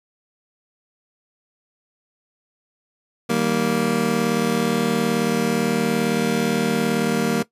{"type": "chord", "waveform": "25% pulse", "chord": "Eb major", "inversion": "none", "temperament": "just", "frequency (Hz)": [155.56, 194.45, 233.3], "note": ["Eb3", "G3", "Bb3"], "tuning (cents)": [0, -14, 2], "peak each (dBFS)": [-23, -20, -17], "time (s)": [3.29, 7.43], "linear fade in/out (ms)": 10, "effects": ["noise-tail reverb RT60 0.1 s tail -17 dB re dry", "resampled to 32000 Hz"]}